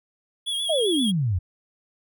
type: tone with vibrato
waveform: square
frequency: 3333 Hz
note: G#7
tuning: 5 cents sharp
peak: -25 dBFS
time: 0.46-1.12 s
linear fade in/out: 20 ms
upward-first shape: triangle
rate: 7.6 Hz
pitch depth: 61 cents each way
type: exponential sweep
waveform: sine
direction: down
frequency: 687 to 82.41 Hz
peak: -20 dBFS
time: 0.69-1.39 s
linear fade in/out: 10 ms
effects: none